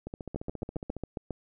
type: two click trains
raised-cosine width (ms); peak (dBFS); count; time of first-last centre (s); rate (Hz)
2; -20 / -24; 8 / 14; 0.36-1.307 / 0.07-0.967; 7.39 / 14.5
effects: none